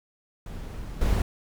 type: noise with level steps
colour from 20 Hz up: brown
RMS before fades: -36 / -23 dBFS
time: 0.46-1.22 s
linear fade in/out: 2 ms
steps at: 1.01 s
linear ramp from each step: 5 ms
effects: none